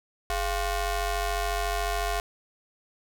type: ring-modulated tone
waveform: sawtooth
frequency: 370 Hz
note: F#4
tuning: in tune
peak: -19 dBFS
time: 0.3-2.2 s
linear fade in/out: 0 ms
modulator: 323 Hz
effects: none